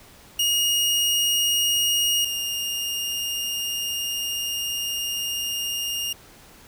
sawtooth tone pair in turn, 2864 / 2831 Hz, F7 / F7, +43 / +23 cents, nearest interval unison, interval 20 cents, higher first, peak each -16 / -22 dBFS, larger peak first, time 0.39-2.25 / 2.25-6.13 s, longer second, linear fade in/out 5 ms, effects pink hiss -49 dBFS RMS until 6.67 s

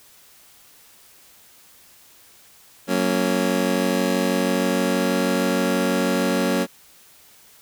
25% pulse chord, F# major, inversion none, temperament just, 185 / 231.2 / 277.5 Hz, F#3 / A#3 / C#4, 0 / -14 / +2 cents, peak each -20 dBFS, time 2.87-6.67 s, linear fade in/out 50 ms, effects white hiss -51 dBFS RMS until 7.61 s

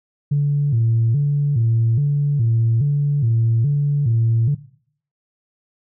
sine tone with vibrato, 128.4 Hz, C3, 32 cents flat, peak -13 dBFS, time 0.31-4.55 s, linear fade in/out 10 ms, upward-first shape square, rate 1.2 Hz, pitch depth 200 cents each way, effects noise-tail reverb RT60 0.6 s tail -19 dB re dry + tanh soft clip ceiling -10 dBFS

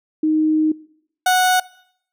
sine / 30% pulse tone pair in turn, 311.1 / 736.9 Hz, D#4 / F#5, 0 / -7 cents, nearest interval octave + minor third, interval 1493 cents, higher second, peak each -14 / -10 dBFS, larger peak second, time 0.23-0.72 / 1.26-1.6 s, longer first, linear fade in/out 5 ms, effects noise-tail reverb RT60 0.7 s tail -22 dB re dry

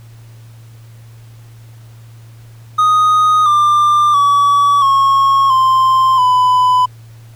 triangle tone with pitch steps, 1244.5 / 1191.7 / 1141.2 / 1092.8 / 1046.5 / 1002.1 Hz, D#6 / D6 / C#6 / C#6 / C6 / B5, 0 / +25 / +50 / -25 / 0 / +25 cents, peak -6 dBFS, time 2.78-6.86 s, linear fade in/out 10 ms, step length 680 ms, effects added 114 Hz sine -35 dBFS peak until 7.35 s + pink hiss -49 dBFS RMS until 7.35 s

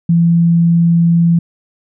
sine tone, 168.9 Hz, E3, 42 cents sharp, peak -7 dBFS, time 0.09-1.39 s, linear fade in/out 5 ms, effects none

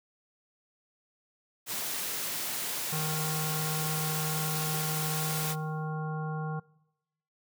white high-pass noise, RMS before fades -34 dBFS, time 1.66-5.56 s, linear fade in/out 50 ms, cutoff 110 Hz, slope 48 dB/octave
harmonic tone, 155.56 Hz, D#3, in tune, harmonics 1 / 3 / 5 / 7 / 9, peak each -32 / -42 / -41 / -44 / -46 dBFS, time 2.92-6.6 s, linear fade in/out 10 ms
sawtooth tone with exponential decay, 392 Hz, G4, in tune, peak -33 dBFS, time 4.74-4.81 s, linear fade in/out 1 ms, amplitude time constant 15 ms
effects noise-tail reverb RT60 0.9 s tail -23 dB re dry

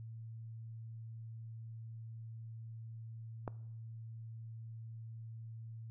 click, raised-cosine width 1 ms, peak -25 dBFS, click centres 3.478 s, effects noise-tail reverb RT60 0.8 s tail -20 dB re dry + added 113 Hz sine -45 dBFS peak until 5.9 s

